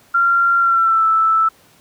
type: tone with pitch glide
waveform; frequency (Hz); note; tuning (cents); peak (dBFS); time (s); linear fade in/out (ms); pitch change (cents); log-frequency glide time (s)
sine; 1380 to 1318.4; F6 to E6; -21 to 0; -11; 0.14-1.49; 10; -79; 0.59-1.05
effects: pink hiss -51 dBFS RMS until 1.8 s + high-pass 80 Hz 12 dB/octave